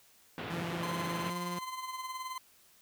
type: band-pass noise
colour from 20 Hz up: pink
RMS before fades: -40 dBFS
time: 0.38-1.3 s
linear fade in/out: 0 ms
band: 110 to 3300 Hz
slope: 24 dB/octave
type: tone with pitch glide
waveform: sawtooth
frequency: 170 to 176.71 Hz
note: F3 to F3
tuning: -46 to +21 cents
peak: -33 dBFS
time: 0.5-1.59 s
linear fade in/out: 5 ms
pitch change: +67 cents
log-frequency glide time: 1.21-1.33 s
type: tone with tremolo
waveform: 40% pulse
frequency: 1031 Hz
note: C6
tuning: 26 cents flat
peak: -35 dBFS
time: 0.83-2.38 s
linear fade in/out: 2 ms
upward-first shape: sine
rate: 19 Hz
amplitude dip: 55%
effects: white hiss -63 dBFS RMS until 2.81 s